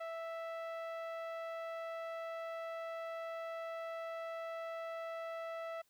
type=tone with low-pass filter; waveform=sawtooth; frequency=659.3 Hz; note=E5; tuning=in tune; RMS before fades=-43 dBFS; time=0-5.82 s; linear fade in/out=10 ms; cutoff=2000 Hz; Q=0.78; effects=white hiss -75 dBFS RMS until 5.89 s